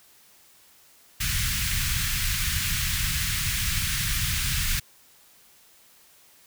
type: band-stop noise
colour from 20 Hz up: pink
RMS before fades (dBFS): -26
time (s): 1.2-4.8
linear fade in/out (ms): 10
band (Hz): 150 to 1600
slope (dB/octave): 24
effects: white hiss -56 dBFS RMS until 6.46 s